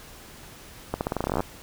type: accelerating click train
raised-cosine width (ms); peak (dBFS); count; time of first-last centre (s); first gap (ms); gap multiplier
1; -11; 16; 0.94-1.405; 69; 0.87
effects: pink hiss -46 dBFS RMS until 1.62 s